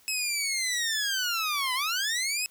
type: linear two-way sweep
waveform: 15% pulse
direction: down then up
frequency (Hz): 2592 to 987.8 to 2592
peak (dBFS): -20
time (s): 0.08-2.46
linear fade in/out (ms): 0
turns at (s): 1.74
effects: white hiss -59 dBFS RMS until 2.5 s